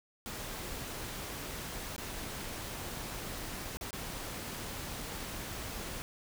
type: noise with dropouts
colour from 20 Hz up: pink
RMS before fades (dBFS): -41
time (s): 0.26-6.02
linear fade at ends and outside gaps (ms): 0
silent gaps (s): 1.963-1.98 / 3.771-3.811 / 3.907-3.93
effects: none